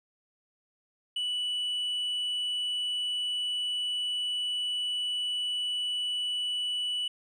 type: tone with tanh clipping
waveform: sine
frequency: 2960 Hz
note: F#7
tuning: in tune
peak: -29 dBFS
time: 1.16-7.08 s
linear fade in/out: 5 ms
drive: 2 dB
effects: none